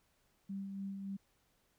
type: tone with tremolo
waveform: sine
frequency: 196 Hz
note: G3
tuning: in tune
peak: -38 dBFS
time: 0.49-1.17 s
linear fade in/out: 10 ms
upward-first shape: sine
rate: 3.5 Hz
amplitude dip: 35%
effects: pink hiss -75 dBFS RMS until 1.78 s